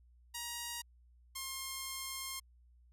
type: tone pair in turn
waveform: 5% pulse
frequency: 948 / 1066.3 Hz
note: A#5 / C6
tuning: +29 / +32 cents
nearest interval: major second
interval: 203 cents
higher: second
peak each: -28 dBFS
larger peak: neither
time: 0.34-0.82 / 1.35-2.4 s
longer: second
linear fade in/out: 10 ms
effects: added 60 Hz sine -61 dBFS peak until 2.92 s